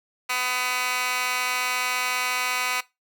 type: tone with high-pass filter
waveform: 15% pulse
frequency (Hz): 250.8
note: B3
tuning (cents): +27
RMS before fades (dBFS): -26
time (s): 0.29-2.81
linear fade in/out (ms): 10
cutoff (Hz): 1600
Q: 2
effects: noise-tail reverb RT60 0.2 s tail -19 dB re dry